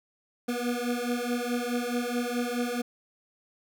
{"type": "beating tone pair", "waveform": "25% pulse", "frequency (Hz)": [240, 244.7], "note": ["B3", "B3"], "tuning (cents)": [-49, -16], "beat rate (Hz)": 4.7, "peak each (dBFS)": [-27, -27], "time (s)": [0.48, 2.82], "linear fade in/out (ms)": 10, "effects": []}